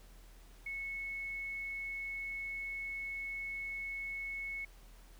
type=tone; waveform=sine; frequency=2200 Hz; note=C#7; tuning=14 cents flat; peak=-38 dBFS; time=0.66-4.65 s; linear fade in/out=5 ms; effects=added 40 Hz sine -54 dBFS peak until 5.19 s + pink hiss -63 dBFS RMS until 5.19 s

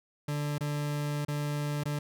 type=tone with dropouts; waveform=40% pulse; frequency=146.83 Hz; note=D3; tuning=in tune; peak=-29 dBFS; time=0.28-1.99 s; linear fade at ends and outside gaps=5 ms; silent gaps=0.582-0.607 / 1.25-1.282 / 1.836-1.855 s; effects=none

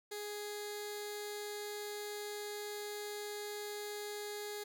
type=tone with notch filter; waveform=15% pulse; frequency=415.3 Hz; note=G#4; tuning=in tune; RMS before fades=-43 dBFS; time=0.11-4.64 s; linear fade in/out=10 ms; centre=1100 Hz; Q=0.67; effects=none

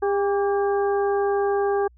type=harmonic tone with a mistuned harmonic; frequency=401.5 Hz; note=G4; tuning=41 cents sharp; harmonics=1 / 2 / 3 / 4; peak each=-20 / -26 / -33 / -35 dBFS; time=0.02-1.88 s; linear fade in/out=10 ms; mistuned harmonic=3; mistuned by=-60 cents; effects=added 60 Hz sine -50 dBFS peak until 1.97 s

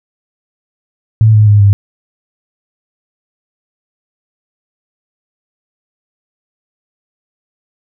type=tone with pitch steps; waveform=sine; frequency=110 / 106.75 / 103.59 / 100.52 Hz; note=A2 / G#2 / G#2 / G2; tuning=0 / +48 / -4 / +44 cents; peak=-3 dBFS; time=1.21-1.73 s; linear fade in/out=0 ms; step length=130 ms; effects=none

